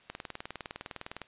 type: click train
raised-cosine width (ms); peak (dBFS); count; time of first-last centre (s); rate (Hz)
0.3; -22; 23; 0.1-1.217; 19.7
effects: white hiss -60 dBFS RMS until 1.27 s + resampled to 8000 Hz